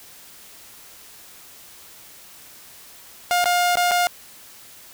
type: tone with dropouts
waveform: sawtooth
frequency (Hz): 709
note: F5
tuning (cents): +26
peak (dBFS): -13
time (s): 3.31-4.07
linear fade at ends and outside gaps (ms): 0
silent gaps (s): 3.442-3.457 / 3.755-3.771 / 3.911-3.916
effects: white hiss -45 dBFS RMS until 4.93 s